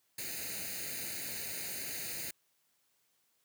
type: noise with comb filter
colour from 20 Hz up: white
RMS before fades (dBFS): -40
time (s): 0.18-2.31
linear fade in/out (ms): 5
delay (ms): 0.45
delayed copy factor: +0.8
effects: white hiss -75 dBFS RMS until 3.44 s + high-pass 80 Hz 12 dB/octave